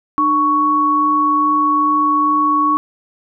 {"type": "tone pair together", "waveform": "sine", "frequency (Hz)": [300.4, 1114], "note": ["D4", "C#6"], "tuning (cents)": [39, 8], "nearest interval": "octave + major seventh", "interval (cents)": 2269, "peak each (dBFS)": [-19, -12], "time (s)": [0.18, 2.77], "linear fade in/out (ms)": 0, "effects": []}